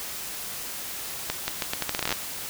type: accelerating click train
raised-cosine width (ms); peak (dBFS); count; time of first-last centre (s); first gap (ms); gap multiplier
0.2; -8; 15; 1.3-2.126; 180; 0.79
effects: white hiss -35 dBFS RMS until 2.49 s